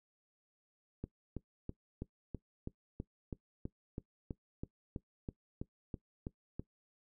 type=click train; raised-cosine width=3 ms; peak=-27 dBFS; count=18; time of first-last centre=1.04-6.596 s; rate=3.06 Hz; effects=noise-tail reverb RT60 0.1 s tail -19 dB re dry